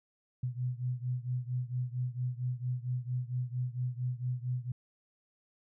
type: beating tone pair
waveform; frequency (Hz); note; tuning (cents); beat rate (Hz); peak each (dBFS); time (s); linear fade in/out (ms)
sine; 123.47 / 127.87; B2 / C3; 0 / -39; 4.4; -34 / -36; 0.43-4.72; 5
effects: none

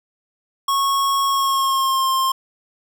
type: tone with pitch glide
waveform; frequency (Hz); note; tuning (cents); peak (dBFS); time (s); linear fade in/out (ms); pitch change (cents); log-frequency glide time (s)
square; 1100 to 1059.5; C#6 to C6; -14 to +21; -17; 0.68-2.32; 5; -65; 1.26-2.1
effects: none

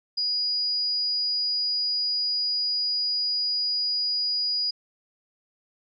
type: tone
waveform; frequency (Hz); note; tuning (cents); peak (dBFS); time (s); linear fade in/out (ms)
sine; 4900; D#8; -27; -23; 0.17-4.71; 10
effects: none

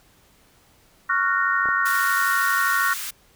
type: chord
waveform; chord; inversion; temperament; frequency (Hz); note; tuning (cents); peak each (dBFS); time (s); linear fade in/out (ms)
sine; Gb major seventh; second; just; 1110 / 1387.5 / 1480 / 1850; Db6 / F6 / Gb6 / Bb6; +2 / -12 / 0 / -14; -24; 1.09-2.94; 10
type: clicks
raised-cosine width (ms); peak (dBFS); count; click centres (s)
1; -21; 2; 1.657 / 1.688
type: high-pass noise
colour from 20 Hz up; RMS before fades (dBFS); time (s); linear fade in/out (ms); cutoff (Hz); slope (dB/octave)
white; -31; 1.85-3.11; 10; 1000; 48
effects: pink hiss -57 dBFS RMS until 3.35 s

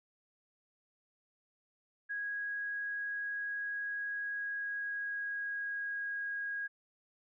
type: tone with pitch glide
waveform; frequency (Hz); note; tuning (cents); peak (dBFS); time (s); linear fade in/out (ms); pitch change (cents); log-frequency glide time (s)
sine; 1652 to 1640.6; G#6 to G#6; -10 to -22; -35; 2.09-6.68; 20; -12; 4.2-6.25
effects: none

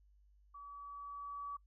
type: tone with level ramp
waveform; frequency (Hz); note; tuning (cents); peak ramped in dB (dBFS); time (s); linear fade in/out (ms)
sine; 1143; D6; -47; -49 to -40; 0.54-1.57; 10
effects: noise-tail reverb RT60 0.1 s tail -25 dB re dry + added 50 Hz sine -64 dBFS peak until 1.66 s

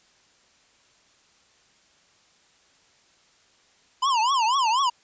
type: tone with vibrato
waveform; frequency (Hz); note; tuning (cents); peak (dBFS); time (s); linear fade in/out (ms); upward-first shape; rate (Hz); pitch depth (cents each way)
square; 987.8; B5; 0; -20; 4.02-4.9; 10; triangle; 4.1; 260
effects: white hiss -60 dBFS RMS until 5.03 s + resampled to 16000 Hz

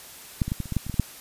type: clicks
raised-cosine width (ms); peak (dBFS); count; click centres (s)
5; -9 / -17 / -13 / -16 / -26 / -16 / -10 / -23 / -17 / -20 / -6; 11; 0.418 / 0.48 / 0.519 / 0.603 / 0.657 / 0.723 / 0.767 / 0.866 / 0.897 / 0.942 / 0.997
effects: white hiss -44 dBFS RMS until 1.2 s + resampled to 32000 Hz

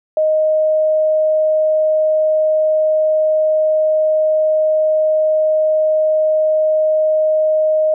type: tone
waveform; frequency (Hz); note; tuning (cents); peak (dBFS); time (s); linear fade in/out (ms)
sine; 622.3; D#5; 0; -11; 0.17-7.94; 2
effects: none

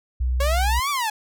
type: tone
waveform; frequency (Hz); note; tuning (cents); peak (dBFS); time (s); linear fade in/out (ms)
sine; 62.6; B1; +24; -19; 0.2-0.8; 10
type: exponential two-way sweep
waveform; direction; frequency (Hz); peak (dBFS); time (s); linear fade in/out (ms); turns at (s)
sawtooth; up then down; 541 to 1186 to 831; -18; 0.4-1.1; 5; 0.9
effects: none

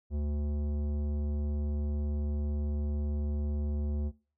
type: tone with tanh clipping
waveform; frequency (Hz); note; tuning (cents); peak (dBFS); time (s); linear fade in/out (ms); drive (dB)
sine; 73.5; D2; +2; -31; 0.1-4.12; 50; 14
effects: noise-tail reverb RT60 0.4 s tail -23 dB re dry

